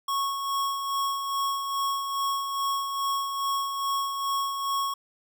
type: tone with tremolo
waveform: square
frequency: 1102 Hz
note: C#6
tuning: 11 cents flat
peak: -25 dBFS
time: 0.08-4.94 s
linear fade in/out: 5 ms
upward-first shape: sine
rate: 2.4 Hz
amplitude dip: 45%
effects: none